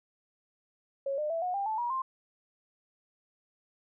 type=tone with pitch steps; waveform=sine; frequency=550 / 603.3 / 661.7 / 725.7 / 796 / 873.1 / 957.6 / 1050.3 Hz; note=C#5 / D5 / E5 / F#5 / G5 / A5 / A#5 / C6; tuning=-14 / +46 / +6 / -34 / +26 / -14 / +46 / +6 cents; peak=-29 dBFS; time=1.06-2.02 s; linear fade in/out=5 ms; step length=120 ms; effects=none